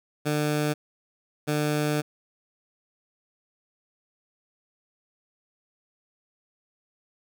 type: tone pair in turn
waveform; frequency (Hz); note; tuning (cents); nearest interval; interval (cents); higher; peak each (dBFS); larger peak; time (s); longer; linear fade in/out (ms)
15% pulse; 150 / 150; D3 / D3; +37 / +37; unison; 0; neither; -17; neither; 0.25-0.74 / 1.47-2.02; second; 20
effects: none